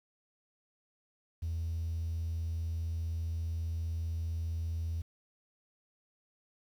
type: tone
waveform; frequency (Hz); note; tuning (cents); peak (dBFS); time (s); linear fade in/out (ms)
triangle; 82.41; E2; 0; -29; 1.42-5.02; 10
effects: tanh soft clip ceiling -29 dBFS + 10-bit